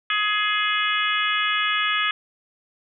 harmonic tone, 420 Hz, G#4, 19 cents sharp, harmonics 3 / 4 / 5 / 6 / 7 / 8, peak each -25 / -26 / -27 / -28 / -28 / -29 dBFS, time 0.1-2.11 s, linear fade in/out 2 ms, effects none

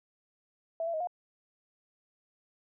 sine tone with pitch steps, 658 / 674 / 629 / 712 Hz, E5 / E5 / D#5 / F5, -3 / +38 / +19 / +33 cents, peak -30 dBFS, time 0.8-1.072 s, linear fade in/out 2 ms, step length 68 ms, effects none

